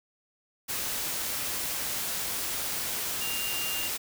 sine tone in noise, 2794 Hz, F7, in tune, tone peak -34 dBFS, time 3.2-3.89 s, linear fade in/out 20 ms, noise white, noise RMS -32 dBFS, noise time 0.68-3.98 s, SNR -5 dB, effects none

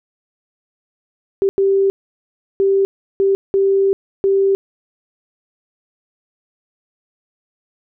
sine tone bursts at uneven times, 391 Hz, G4, 4 cents flat, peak -11 dBFS, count 6, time 1.42-1.49 / 1.58-1.9 / 2.6-2.85 / 3.2-3.35 / 3.54-3.93 / 4.24-4.55 s, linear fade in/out 0 ms, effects none

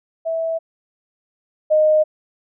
sine tone pair in turn, 654 / 617.3 Hz, E5 / D#5, -14 / -14 cents, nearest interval minor second, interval 100 cents, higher first, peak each -19 / -11 dBFS, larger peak second, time 0.25-0.59 / 1.7-2.04 s, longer neither, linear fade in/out 20 ms, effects none

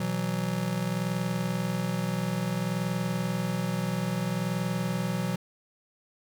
square chord, B suspended fourth, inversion none, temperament just, 123.47 / 164.63 / 185.21 Hz, B2 / E3 / F#3, 0 / -2 / +2 cents, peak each -34 / -33 / -31 dBFS, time 0-5.36 s, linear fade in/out 5 ms, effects none

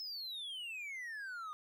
triangle exponential sweep, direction down, 5274 to 1210 Hz, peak -40 dBFS, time 0-1.53 s, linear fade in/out 0 ms, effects none

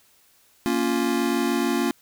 square chord, Bb minor, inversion none, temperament just, 233.1 / 279.7 / 349.6 Hz, Bb3 / Db4 / F4, 0 / +16 / +2 cents, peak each -26 dBFS, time 0.66-1.91 s, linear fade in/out 0 ms, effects white hiss -59 dBFS RMS until 2.01 s

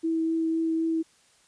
sine tone with vibrato, 325.2 Hz, E4, 23 cents flat, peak -23 dBFS, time 0.03-1.03 s, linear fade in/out 20 ms, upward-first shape triangle, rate 3.9 Hz, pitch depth 11 cents each way, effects white hiss -61 dBFS RMS until 1.47 s + resampled to 22050 Hz

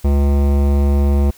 sine tone with hard clipping, 70.6 Hz, C#2, 32 cents sharp, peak -13 dBFS, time 0.04-1.31 s, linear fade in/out 10 ms, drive 17 dB, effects white hiss -46 dBFS RMS until 1.37 s

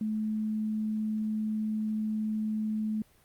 sine tone, 215.9 Hz, A3, 33 cents flat, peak -28 dBFS, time 0.01-3.02 s, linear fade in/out 2 ms, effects pink hiss -63 dBFS RMS until 3.24 s + Opus 32 kbps

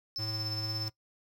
triangle tone with tremolo, 5274 Hz, E8, in tune, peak -31 dBFS, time 0.16-0.88 s, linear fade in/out 0 ms, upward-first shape triangle, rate 17 Hz, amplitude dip 65%
square tone with vibrato, 109.1 Hz, A2, 14 cents flat, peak -37 dBFS, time 0.18-0.9 s, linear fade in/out 20 ms, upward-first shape triangle, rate 2.2 Hz, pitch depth 13 cents each way
effects noise-tail reverb RT60 0.1 s tail -19 dB re dry

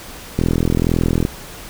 click train, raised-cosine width 3 ms, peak -3 dBFS, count 37, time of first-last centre 0.39-1.251 s, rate 41.8 Hz, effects pink hiss -35 dBFS RMS until 1.69 s

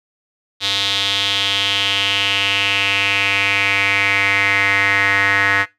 square tone with band-pass filter sweep, 98.9 Hz, G2, 16 cents sharp, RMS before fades -17 dBFS, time 0.6-5.66 s, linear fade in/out 50 ms, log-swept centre 3700 to 1800 Hz, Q 4.5, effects noise-tail reverb RT60 0.2 s tail -19 dB re dry

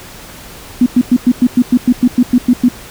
sine tone bursts, 246.9 Hz, B3, in tune, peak -4 dBFS, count 13, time 0.81-2.686 s, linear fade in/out 5 ms, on 52 ms, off 100 ms, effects pink hiss -33 dBFS RMS until 2.9 s

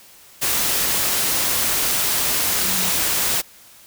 sine tone in noise, 185 Hz, F#3, in tune, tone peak -31 dBFS, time 2.63-2.91 s, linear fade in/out 20 ms, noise white, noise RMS -20 dBFS, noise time 0.41-3.42 s, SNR -14 dB, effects white hiss -47 dBFS RMS until 3.86 s

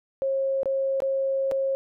sine tone with dropouts, 540 Hz, C#5, 45 cents flat, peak -22 dBFS, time 0.22-1.75 s, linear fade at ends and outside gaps 0 ms, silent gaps 0.632-0.657 / 1.003-1.021 / 1.513-1.519 s, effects none

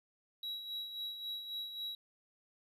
triangle tone with tremolo, 3879 Hz, B7, 32 cents flat, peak -36 dBFS, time 0.43-1.95 s, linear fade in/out 2 ms, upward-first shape sine, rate 3.7 Hz, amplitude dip 55%, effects resampled to 32000 Hz + 13-bit

